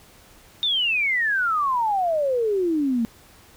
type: exponential sweep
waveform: sine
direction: down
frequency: 3674 to 222.1 Hz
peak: -19 dBFS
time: 0.63-3.05 s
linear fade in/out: 0 ms
effects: pink hiss -51 dBFS RMS until 3.56 s